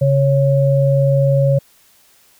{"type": "tone pair together", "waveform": "sine", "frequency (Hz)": [138, 552], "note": ["C#3", "C#5"], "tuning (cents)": [-7, -7], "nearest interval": "2 octaves", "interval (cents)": 2400, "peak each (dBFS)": [-12, -15], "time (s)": [0.01, 1.59], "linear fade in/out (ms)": 10, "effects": ["white hiss -52 dBFS RMS until 2.39 s"]}